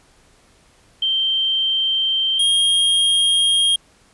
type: tone pair in turn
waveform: sine / square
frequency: 3136 / 3239 Hz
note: G7 / G#7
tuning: 0 / -44 cents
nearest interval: minor second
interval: 56 cents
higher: second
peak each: -16 / -14 dBFS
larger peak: second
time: 1.02-2.39 / 2.39-3.76 s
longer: neither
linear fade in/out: 5 ms
effects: pink hiss -54 dBFS RMS until 4.13 s + resampled to 24000 Hz